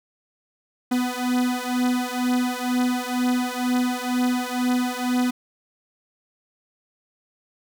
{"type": "beating tone pair", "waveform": "45% pulse", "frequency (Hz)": [248, 250.1], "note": ["B3", "B3"], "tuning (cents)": [7, 22], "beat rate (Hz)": 2.1, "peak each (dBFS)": -24, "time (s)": [0.91, 5.31], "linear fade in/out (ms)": 10, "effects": []}